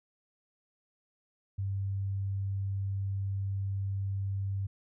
sine tone, 98 Hz, G2, in tune, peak -30 dBFS, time 1.58-4.67 s, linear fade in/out 10 ms, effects none

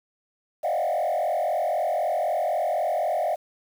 sine tone with frequency modulation, 669 Hz, E5, 25 cents sharp, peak -20 dBFS, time 0.63-3.36 s, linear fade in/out 20 ms, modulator 43.9 Hz, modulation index 1.9, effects tanh soft clip ceiling -20 dBFS + 8-bit

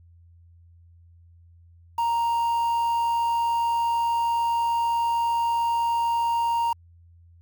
triangle tone with quantisation, 932.3 Hz, A#5, in tune, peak -19 dBFS, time 1.98-6.73 s, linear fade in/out 5 ms, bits 7, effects added 85 Hz sine -50 dBFS peak until 7.41 s

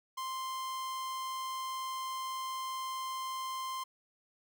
45% pulse tone, 1046.5 Hz, C6, in tune, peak -36 dBFS, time 0.17-3.84 s, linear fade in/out 10 ms, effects none

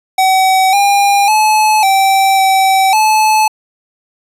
square tone with pitch steps, 759 / 804 / 860 / 776 / 769 / 865 Hz, F#5 / G5 / A5 / G5 / G5 / A5, +44 / +44 / -40 / -18 / -33 / -30 cents, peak -8 dBFS, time 0.18-3.48 s, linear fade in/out 5 ms, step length 550 ms, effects resampled to 32000 Hz

